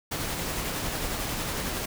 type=noise with tremolo; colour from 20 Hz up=pink; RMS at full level=-30 dBFS; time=0.11-1.86 s; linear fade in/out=10 ms; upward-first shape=sine; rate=11 Hz; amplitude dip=25%; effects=none